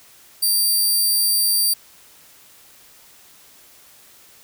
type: tone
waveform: 10% pulse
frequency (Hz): 4699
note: D8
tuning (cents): 0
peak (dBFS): -9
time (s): 0.42-1.74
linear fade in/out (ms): 10
effects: white hiss -49 dBFS RMS until 4.43 s